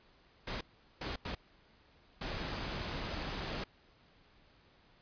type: noise bursts at uneven times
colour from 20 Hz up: pink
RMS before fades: -39 dBFS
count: 4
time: 0.47-0.61 / 1.01-1.16 / 1.25-1.35 / 2.21-3.64 s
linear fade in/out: 5 ms
effects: pink hiss -65 dBFS RMS until 5.01 s + resampled to 11025 Hz